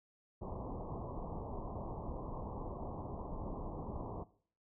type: low-pass noise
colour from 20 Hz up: pink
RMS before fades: -43 dBFS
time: 0.41-4.24 s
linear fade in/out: 10 ms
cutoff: 1100 Hz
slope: 96 dB/octave
effects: noise-tail reverb RT60 0.5 s tail -18 dB re dry